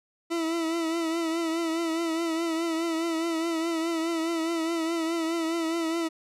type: tone with vibrato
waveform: 40% pulse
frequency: 329.6 Hz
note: E4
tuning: in tune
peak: -25 dBFS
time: 0.3-6.09 s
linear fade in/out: 20 ms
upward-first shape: triangle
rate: 4.8 Hz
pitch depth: 59 cents each way
effects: low-pass 10000 Hz 12 dB/octave